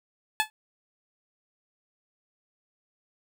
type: tone with exponential decay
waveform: 15% pulse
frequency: 865 Hz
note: A5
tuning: 30 cents flat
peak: -12 dBFS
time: 0.4-0.5 s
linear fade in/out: 0 ms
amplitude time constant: 20 ms
effects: none